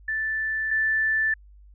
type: tone pair in turn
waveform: sine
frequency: 1760 / 1760 Hz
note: A6 / A6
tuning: 0 / 0 cents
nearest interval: unison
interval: 0 cents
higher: neither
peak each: -24 / -20 dBFS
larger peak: second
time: 0.08-0.71 / 0.71-1.34 s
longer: neither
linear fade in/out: 5 ms
effects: added 50 Hz sine -47 dBFS peak until 1.74 s